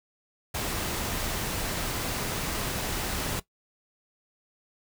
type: noise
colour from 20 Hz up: pink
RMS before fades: -31 dBFS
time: 0.54-3.4 s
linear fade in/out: 10 ms
effects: noise-tail reverb RT60 0.1 s tail -17 dB re dry